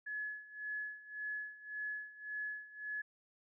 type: tone with tremolo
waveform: sine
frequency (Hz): 1702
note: G#6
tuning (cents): +42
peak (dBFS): -37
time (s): 0.06-3.02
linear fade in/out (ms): 10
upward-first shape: sine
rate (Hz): 1.8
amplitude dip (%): 85
effects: none